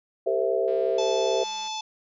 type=chord; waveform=sine; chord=C dominant seventh; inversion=second; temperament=equal with one note detuned; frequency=392 / 454.2 / 523.3 / 659.3 Hz; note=G4 / Bb4 / C5 / E5; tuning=0 / -45 / 0 / 0 cents; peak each=-27 dBFS; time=0.26-1.44 s; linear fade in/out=10 ms
type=click train; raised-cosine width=0.3 ms; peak=-35 dBFS; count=200; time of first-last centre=0.68-1.675 s; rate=200 Hz
type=harmonic tone; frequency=870 Hz; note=A5; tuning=20 cents flat; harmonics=1 / 3 / 4 / 5 / 6 / 7 / 8; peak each=-32 / -41 / -35 / -43 / -41 / -41 / -48 dBFS; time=0.98-1.81 s; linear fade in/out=5 ms
effects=none